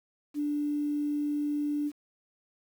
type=tone; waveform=sine; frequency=293.7 Hz; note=D4; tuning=in tune; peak=-27 dBFS; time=0.34-1.92 s; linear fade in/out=50 ms; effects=9-bit